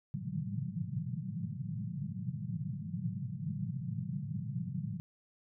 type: band-pass noise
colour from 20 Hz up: white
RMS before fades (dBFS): -38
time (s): 0.14-5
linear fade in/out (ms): 0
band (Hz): 100 to 200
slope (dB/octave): 96
effects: none